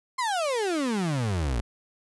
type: exponential sweep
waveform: 35% pulse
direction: down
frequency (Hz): 1066 to 53.5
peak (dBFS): -23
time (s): 0.18-1.61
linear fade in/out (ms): 10
effects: resampled to 24000 Hz